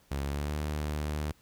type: tone with pitch glide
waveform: sawtooth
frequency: 69.7 to 75.14 Hz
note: C#2 to D2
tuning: +10 to +40 cents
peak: -27 dBFS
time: 0.11-1.32 s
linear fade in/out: 5 ms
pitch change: +130 cents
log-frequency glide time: 0.23-0.55 s
effects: pink hiss -64 dBFS RMS until 1.41 s